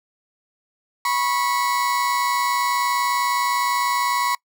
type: tone pair together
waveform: 35% pulse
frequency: 979 / 1098.9 Hz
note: B5 / C#6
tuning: -15 / -15 cents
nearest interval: major second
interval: 200 cents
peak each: -20 / -21 dBFS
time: 1.05-4.35 s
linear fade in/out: 2 ms
effects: noise-tail reverb RT60 0.1 s tail -25 dB re dry